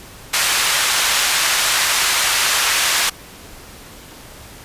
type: band-pass noise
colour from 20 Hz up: pink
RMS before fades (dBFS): -17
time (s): 0.33-3.1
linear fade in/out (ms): 10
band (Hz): 1300 to 11000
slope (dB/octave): 12
effects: pink hiss -39 dBFS RMS until 4.64 s + resampled to 32000 Hz